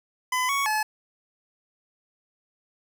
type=tone with pitch steps; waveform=25% pulse; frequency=1010 / 1114 / 859 Hz; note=B5 / C#6 / A5; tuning=+39 / +8 / -42 cents; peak=-19 dBFS; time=0.32-0.83 s; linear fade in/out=5 ms; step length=170 ms; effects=none